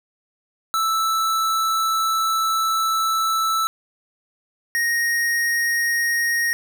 square tone pair in turn, 1318 / 1867.7 Hz, E6 / A#6, -1 / +3 cents, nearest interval tritone, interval 604 cents, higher second, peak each -19 dBFS, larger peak neither, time 0.74-3.67 / 4.75-6.53 s, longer first, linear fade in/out 0 ms, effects none

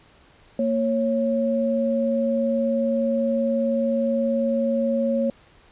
sine tone pair together, 231.2 / 550 Hz, A#3 / C#5, -14 / -14 cents, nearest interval octave + minor third, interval 1500 cents, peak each -22 dBFS, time 0.59-5.3 s, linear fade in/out 2 ms, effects pink hiss -54 dBFS RMS until 5.71 s + resampled to 8000 Hz

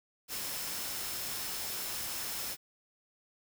sine tone in noise, 5274 Hz, E8, in tune, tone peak -46 dBFS, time 0.28-2.57 s, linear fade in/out 50 ms, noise white, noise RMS -38 dBFS, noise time 0.28-2.57 s, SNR -11 dB, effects none

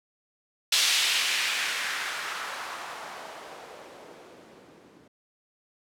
violet noise with low-pass filter sweep, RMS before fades -31 dBFS, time 0.72-5.08 s, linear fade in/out 5 ms, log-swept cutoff 3700 to 250 Hz, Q 1.3, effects none

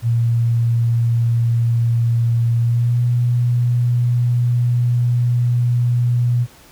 sine tone with pitch glide, 117 to 121.27 Hz, A#2 to B2, +7 to -31 cents, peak -13 dBFS, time 0.02-6.47 s, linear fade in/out 50 ms, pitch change +62 cents, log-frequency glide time 2.59-3.02 s, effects pink hiss -46 dBFS RMS until 6.71 s

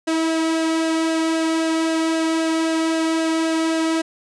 sawtooth tone with flanger, 323.5 Hz, E4, 32 cents flat, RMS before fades -20 dBFS, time 0.07-4.02 s, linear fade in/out 10 ms, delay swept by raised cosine 0.86 to 1.96 ms, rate 3.8 Hz, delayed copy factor -0.5, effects resampled to 22050 Hz

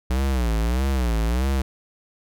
square tone with vibrato, 61 Hz, B1, 21 cents flat, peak -20 dBFS, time 0.1-1.62 s, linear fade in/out 5 ms, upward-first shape sine, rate 1.6 Hz, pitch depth 190 cents each way, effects none

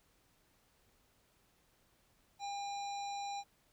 harmonic tone with a mistuned harmonic, 805 Hz, G5, 46 cents sharp, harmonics 1 / 3 / 5 / 7 / 9, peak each -39 / -53 / -49 / -56 / -55 dBFS, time 2.39-3.44 s, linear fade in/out 50 ms, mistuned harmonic 5, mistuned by -21 cents, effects pink hiss -72 dBFS RMS until 3.72 s

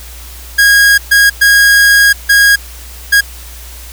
45% pulse tone bursts at uneven times, 1639 Hz, G#6, 23 cents flat, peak -4 dBFS, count 5, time 0.58-0.98 / 1.11-1.3 / 1.41-2.13 / 2.29-2.56 / 3.12-3.21 s, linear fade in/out 10 ms, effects added 60 Hz sine -29 dBFS peak until 3.92 s + white hiss -33 dBFS RMS until 3.92 s

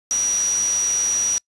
sine tone in noise, 5800 Hz, F#8, 35 cents flat, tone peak -17 dBFS, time 0.11-1.38 s, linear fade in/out 0 ms, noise white, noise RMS -30 dBFS, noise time 0.11-1.38 s, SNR +10 dB, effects noise-tail reverb RT60 0.1 s tail -26 dB re dry + resampled to 24000 Hz

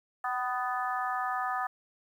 harmonic tone with a mistuned harmonic, 248.8 Hz, B3, 13 cents sharp, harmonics 3 / 4 / 5 / 6 / 7, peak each -33 / -38 / -33 / -43 / -38 dBFS, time 0.24-1.67 s, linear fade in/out 5 ms, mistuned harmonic 3, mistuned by +22 cents, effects 10-bit

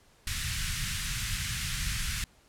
pink band-stop noise, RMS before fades -32 dBFS, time 0.27-2.24 s, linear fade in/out 2 ms, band 150 to 1600 Hz, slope 24 dB/octave, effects pink hiss -62 dBFS RMS until 2.48 s + low-pass 11000 Hz 12 dB/octave

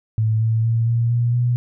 sine tone with pitch steps, 110 / 112.25 / 114.54 / 116.88 / 119.26 / 121.7 Hz, A2 / A2 / A#2 / A#2 / A#2 / B2, 0 / +35 / -30 / +5 / +40 / -25 cents, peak -15 dBFS, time 0.18-1.56 s, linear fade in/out 0 ms, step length 230 ms, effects none

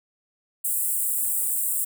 pink high-pass noise, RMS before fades -25 dBFS, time 0.64-1.85 s, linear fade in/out 10 ms, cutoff 7800 Hz, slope 96 dB/octave, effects none

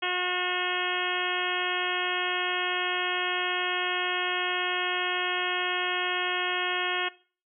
harmonic tone with a mistuned harmonic, 360.9 Hz, F#4, 43 cents flat, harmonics 1 / 2 / 3 / 4 / 5 / 6 / 7 / 8 / 9, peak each -35 / -35 / -35 / -35 / -35 / -35 / -35 / -35 / -35 dBFS, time 0.02-7.09 s, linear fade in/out 10 ms, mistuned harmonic 7, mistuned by +32 cents, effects noise-tail reverb RT60 0.4 s tail -19 dB re dry

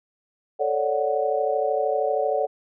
sine chord, D major seventh, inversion second, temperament equal, 440 / 554.4 / 587.3 / 740 Hz, A4 / C#5 / D5 / F#5, 0 / 0 / 0 / 0 cents, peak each -26 dBFS, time 0.59-2.47 s, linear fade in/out 20 ms, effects none

